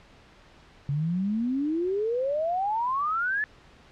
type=exponential sweep; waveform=sine; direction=up; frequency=137.7 to 1760 Hz; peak=-24 dBFS; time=0.89-3.44 s; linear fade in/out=0 ms; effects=pink hiss -54 dBFS RMS until 3.91 s + low-pass 4000 Hz 12 dB/octave